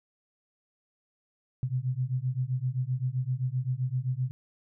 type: beating tone pair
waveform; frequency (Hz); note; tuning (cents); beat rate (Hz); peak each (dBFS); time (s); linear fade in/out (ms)
sine; 124.1 / 131.8; B2 / C3; +9 / +13; 7.7; -30; 1.63-4.31; 0
effects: none